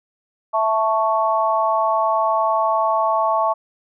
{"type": "chord", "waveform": "sine", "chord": "A major", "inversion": "second", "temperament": "equal", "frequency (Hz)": [659.3, 880, 1108.7], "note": ["E5", "A5", "C#6"], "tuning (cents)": [0, 0, 0], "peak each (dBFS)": -20, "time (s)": [0.53, 3.54], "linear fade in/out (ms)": 20, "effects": []}